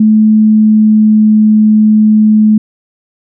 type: tone with pitch glide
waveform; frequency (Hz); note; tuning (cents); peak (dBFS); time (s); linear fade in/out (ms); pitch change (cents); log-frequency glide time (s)
sine; 216.1 to 214.7; A3 to A3; -31 to -42; -3; 0-2.58; 5; -11; 0.33-1.33
effects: none